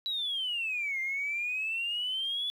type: exponential two-way sweep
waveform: sine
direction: down then up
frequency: 3951 to 2093 to 3459 Hz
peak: -29 dBFS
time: 0.06-2.5 s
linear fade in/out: 0 ms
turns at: 1 s
effects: tanh soft clip ceiling -25 dBFS + 10-bit